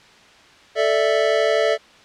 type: chord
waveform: square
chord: A suspended fourth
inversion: none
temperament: equal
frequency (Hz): 440 / 587.3 / 659.3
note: A4 / D5 / E5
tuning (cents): 0 / 0 / 0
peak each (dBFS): -21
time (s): 0.75-1.78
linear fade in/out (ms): 50
effects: white hiss -48 dBFS RMS until 2.04 s + low-pass 4000 Hz 12 dB/octave